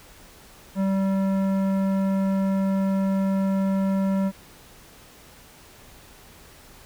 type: tone with tanh clipping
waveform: sine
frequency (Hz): 193.5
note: G3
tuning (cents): -22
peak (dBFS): -22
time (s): 0.75-4.32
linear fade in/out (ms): 50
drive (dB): 14
effects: pink hiss -49 dBFS RMS until 6.85 s